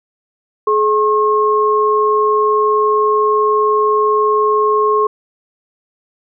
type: tone pair together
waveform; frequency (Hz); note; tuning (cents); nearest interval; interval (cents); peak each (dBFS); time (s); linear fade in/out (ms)
sine; 424.7 / 1078.9; G#4 / C#6; +39 / -47; octave + major third; 1614; -13; 0.67-5.07; 5
effects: none